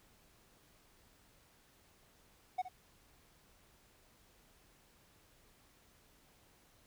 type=tone with echo; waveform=triangle; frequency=740 Hz; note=F#5; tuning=in tune; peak=-30 dBFS; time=2.58-2.62 s; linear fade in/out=10 ms; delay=67 ms; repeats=1; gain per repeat=-12 dB; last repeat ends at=2.687 s; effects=pink hiss -67 dBFS RMS until 6.86 s